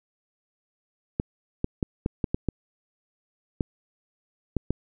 clicks, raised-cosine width 3 ms, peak -11 dBFS, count 10, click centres 1.199 / 1.644 / 1.828 / 2.061 / 2.242 / 2.345 / 2.487 / 3.608 / 4.567 / 4.706 s, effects none

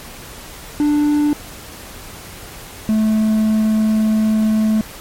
triangle tone pair in turn, 295.2 / 217.2 Hz, D4 / A3, +9 / -22 cents, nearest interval perfect fourth, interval 531 cents, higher first, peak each -10 dBFS, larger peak neither, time 0.8-1.33 / 2.89-4.81 s, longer second, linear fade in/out 0 ms, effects pink hiss -35 dBFS RMS until 5 s + MP3 64 kbps

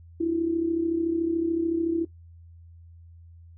sine tone with amplitude modulation, 332.3 Hz, E4, 14 cents sharp, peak -19 dBFS, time 0.2-2.05 s, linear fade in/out 10 ms, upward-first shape sine, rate 33.7 Hz, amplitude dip 65%, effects noise-tail reverb RT60 0.1 s tail -17 dB re dry + added 84 Hz sine -46 dBFS peak until 3.57 s

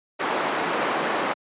white band-pass noise, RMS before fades -25 dBFS, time 0.19-1.34 s, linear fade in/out 20 ms, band 230 to 1300 Hz, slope 12 dB/octave, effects high-pass 150 Hz 12 dB/octave + resampled to 8000 Hz

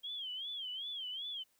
sine tone with vibrato, 3210 Hz, G7, 40 cents sharp, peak -39 dBFS, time 0.03-1.44 s, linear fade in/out 20 ms, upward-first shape sine, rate 2.6 Hz, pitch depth 140 cents each way, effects white hiss -74 dBFS RMS until 1.59 s

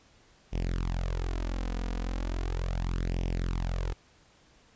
sawtooth tone with flanger, 43.65 Hz, F1, in tune, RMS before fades -31 dBFS, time 0.52-3.94 s, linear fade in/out 20 ms, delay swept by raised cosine 0.35 to 4.15 ms, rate 0.37 Hz, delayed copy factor +0.8, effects pink hiss -61 dBFS RMS until 4.75 s + resampled to 16000 Hz

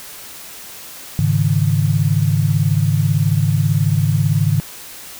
sine chord, Ab suspended fourth, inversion none, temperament equal with one note detuned, 103.83 / 138.59 / 156.83 Hz, Ab2 / Db3 / Eb3, 0 / 0 / +14 cents, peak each -17 dBFS, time 1.19-4.6 s, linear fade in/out 0 ms, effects white hiss -35 dBFS RMS until 5.19 s

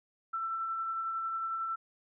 sine tone with tremolo, 1336 Hz, E6, 23 cents sharp, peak -31 dBFS, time 0.33-1.76 s, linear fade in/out 10 ms, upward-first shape sine, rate 11 Hz, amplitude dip 25%, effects none

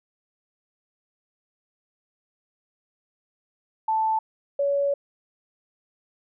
sine tone pair in turn, 880 / 563.8 Hz, A5 / C#5, 0 / +29 cents, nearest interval minor sixth, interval 771 cents, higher first, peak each -20 dBFS, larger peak neither, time 3.88-4.19 / 4.59-4.94 s, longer second, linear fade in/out 5 ms, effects none

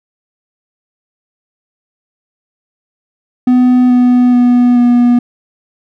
triangle tone with pitch steps, 250 / 247.4 / 244.9 / 242.3 Hz, B3 / B3 / B3 / B3, +21 / +3 / -14 / -33 cents, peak -3 dBFS, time 3.47-5.19 s, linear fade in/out 5 ms, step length 430 ms, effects none

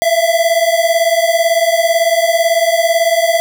square beating tone pair, 659.3 / 677.3 Hz, E5 / E5, 0 / +47 cents, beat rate 18 Hz, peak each -14 dBFS, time 0.02-3.4 s, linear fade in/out 0 ms, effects none

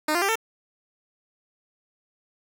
10% pulse tone with pitch steps, 306.3 / 347.8 / 394.9 / 448.4 Hz, D#4 / F4 / G4 / A4, -27 / -7 / +13 / +33 cents, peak -13 dBFS, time 0.08-0.356 s, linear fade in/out 5 ms, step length 69 ms, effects none

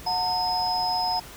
sine tone cluster, 730 / 905 / 5080 Hz, F#5 / A5 / D#8, -24 / +48 / +35 cents, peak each -27 dBFS, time 0.06-1.2 s, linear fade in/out 10 ms, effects pink hiss -43 dBFS RMS until 1.36 s

